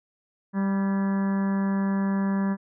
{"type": "harmonic tone with a mistuned harmonic", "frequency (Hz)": 196, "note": "G3", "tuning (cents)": 0, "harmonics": [1, 2, 3, 4, 5, 6, 7, 8, 9, 10], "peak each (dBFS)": [-22, -38, -39, -44, -37, -43, -46, -47, -42, -53], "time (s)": [0.53, 2.57], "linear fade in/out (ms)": 50, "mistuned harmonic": 9, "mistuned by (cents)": -54, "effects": []}